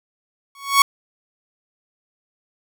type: tone with exponential growth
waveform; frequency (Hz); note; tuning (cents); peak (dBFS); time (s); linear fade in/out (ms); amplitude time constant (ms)
sawtooth; 1112; C#6; +5; -3; 0.55-0.82; 2; 58
effects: none